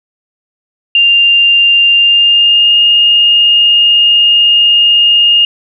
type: tone with pitch glide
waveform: sine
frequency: 2794 to 2838 Hz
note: F7 to F7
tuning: 0 to +27 cents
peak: -4 dBFS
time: 0.95-5.45 s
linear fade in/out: 2 ms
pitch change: +27 cents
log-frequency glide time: 1.95-2.77 s
effects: none